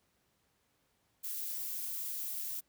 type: noise with amplitude modulation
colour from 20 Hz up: violet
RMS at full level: -36 dBFS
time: 1.23-2.61 s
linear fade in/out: 20 ms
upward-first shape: sine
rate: 270 Hz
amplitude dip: 65%
effects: pink hiss -75 dBFS RMS until 2.68 s + high-pass 60 Hz 12 dB/octave